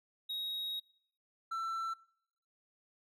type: tone pair in turn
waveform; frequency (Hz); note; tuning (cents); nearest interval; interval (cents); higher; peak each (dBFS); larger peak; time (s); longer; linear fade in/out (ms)
triangle; 3785 / 1338.2; A#7 / E6; +26 / +26; octave + tritone; 1800; first; -35 / -33; second; 0.29-0.8 / 1.51-1.94; first; 10
effects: noise-tail reverb RT60 0.7 s tail -22 dB re dry